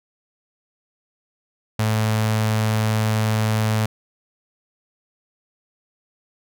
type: tone with notch filter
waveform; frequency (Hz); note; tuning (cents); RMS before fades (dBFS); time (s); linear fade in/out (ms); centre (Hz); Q
sawtooth; 109.2; A2; -13; -20; 1.79-3.86; 5; 340; 1.9
effects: none